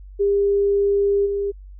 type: tone with level steps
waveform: sine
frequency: 401.7 Hz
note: G4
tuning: 42 cents sharp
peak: -15 / -20 dBFS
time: 0.19-1.52 s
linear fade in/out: 20 ms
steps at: 1.25 s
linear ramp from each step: 20 ms
effects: added 48 Hz sine -37 dBFS peak until 1.79 s